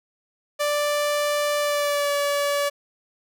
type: tone with pitch glide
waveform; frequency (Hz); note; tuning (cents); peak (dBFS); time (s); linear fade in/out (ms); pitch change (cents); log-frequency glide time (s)
sawtooth; 587.3 to 573.2; D5 to D5; 0 to -42; -17; 0.59-2.7; 20; -42; 1.6-2.13
effects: none